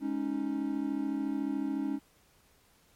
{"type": "chord", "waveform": "triangle", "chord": "Ab suspended fourth", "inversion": "none", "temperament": "equal", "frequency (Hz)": [207.7, 277.2, 311.1], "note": ["Ab3", "Db4", "Eb4"], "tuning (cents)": [0, 0, 0], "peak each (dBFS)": [-36, -30, -33], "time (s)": [0, 2], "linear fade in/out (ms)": 50, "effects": ["pink hiss -65 dBFS RMS until 2.95 s", "MP3 64 kbps"]}